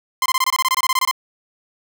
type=tone bursts; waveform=sawtooth; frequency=1041 Hz; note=C6; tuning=9 cents flat; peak=-11 dBFS; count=15; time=0.22-1.112 s; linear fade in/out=2 ms; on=38 ms; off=23 ms; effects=none